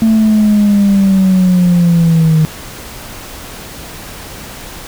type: linear sweep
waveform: sine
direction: down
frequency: 223.7 to 155.56 Hz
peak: -4 dBFS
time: 0.02-2.45 s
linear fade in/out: 0 ms
effects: tanh soft clip ceiling -4 dBFS + pink hiss -29 dBFS RMS until 4.87 s